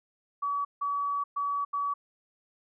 sine tone bursts at uneven times, 1139 Hz, C#6, 47 cents sharp, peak -27 dBFS, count 4, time 0.42-0.65 / 0.81-1.24 / 1.36-1.65 / 1.73-1.94 s, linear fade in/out 10 ms, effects none

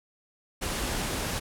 pink low-pass noise, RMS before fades -31 dBFS, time 0.61-1.4 s, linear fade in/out 20 ms, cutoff 12000 Hz, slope 24 dB/octave, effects none

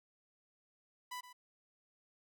sawtooth tone with echo, 993 Hz, B5, 9 cents sharp, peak -38 dBFS, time 1.11-1.21 s, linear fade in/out 10 ms, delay 120 ms, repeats 1, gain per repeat -12 dB, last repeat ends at 1.33 s, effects none

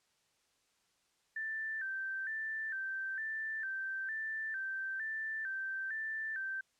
sine tone with vibrato, 1661.2 Hz, G#6, in tune, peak -36 dBFS, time 1.36-6.61 s, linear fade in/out 5 ms, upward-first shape square, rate 1.1 Hz, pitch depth 110 cents each way, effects white hiss -75 dBFS RMS until 6.79 s + low-pass 8000 Hz 12 dB/octave

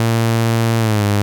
sawtooth tone with pitch glide, 114.5 to 102.6 Hz, A#2 to G#2, -31 to -21 cents, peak -9 dBFS, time 0-1.22 s, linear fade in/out 0 ms, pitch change -190 cents, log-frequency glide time 0.78-1.04 s, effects none

